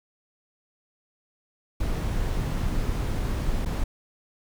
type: noise with dropouts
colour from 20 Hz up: brown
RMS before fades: -26 dBFS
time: 1.8-3.84 s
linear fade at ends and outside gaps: 5 ms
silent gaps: 3.65-3.658 s
effects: none